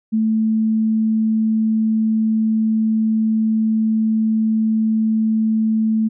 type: tone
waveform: sine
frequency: 220 Hz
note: A3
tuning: in tune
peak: -14 dBFS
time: 0.12-6.09 s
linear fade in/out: 20 ms
effects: none